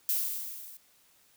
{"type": "noise with level ramp", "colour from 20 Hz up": "violet", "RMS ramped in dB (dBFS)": [-27, -49], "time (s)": [0.09, 0.77], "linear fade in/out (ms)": 0, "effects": ["white hiss -64 dBFS RMS until 1.36 s"]}